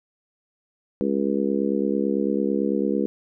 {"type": "harmonic tone", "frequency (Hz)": 69, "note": "C#2", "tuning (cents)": -7, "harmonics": [3, 4, 5, 6, 7], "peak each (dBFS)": [-25, -26, -27, -28, -28], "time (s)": [1.01, 3.06], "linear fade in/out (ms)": 0, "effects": []}